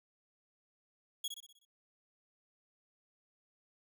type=tone with echo; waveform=sawtooth; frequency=3333 Hz; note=G#7; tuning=5 cents sharp; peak=-32 dBFS; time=1.24-1.28 s; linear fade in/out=5 ms; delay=62 ms; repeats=6; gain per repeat=-6 dB; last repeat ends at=1.652 s; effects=none